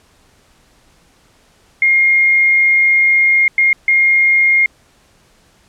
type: tone bursts at uneven times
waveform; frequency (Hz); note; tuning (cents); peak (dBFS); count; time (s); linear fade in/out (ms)
sine; 2132; C7; +32; -8; 3; 1.82-3.48 / 3.58-3.73 / 3.88-4.66; 2
effects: pink hiss -52 dBFS RMS until 5.68 s + low-pass 10000 Hz 12 dB/octave